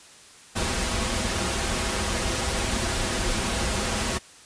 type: noise with comb filter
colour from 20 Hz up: pink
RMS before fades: -26 dBFS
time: 0.55-4.19 s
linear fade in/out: 20 ms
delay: 6.8 ms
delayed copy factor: -0.6
effects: white hiss -49 dBFS RMS until 4.45 s + resampled to 22050 Hz